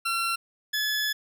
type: tone pair in turn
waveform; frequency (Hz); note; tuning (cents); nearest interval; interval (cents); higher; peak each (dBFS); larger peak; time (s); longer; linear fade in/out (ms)
20% pulse; 1360 / 1713.5; F6 / A6; -46 / -46; major third; 400; second; -20; neither; 0.05-0.36 / 0.73-1.13; second; 10
effects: none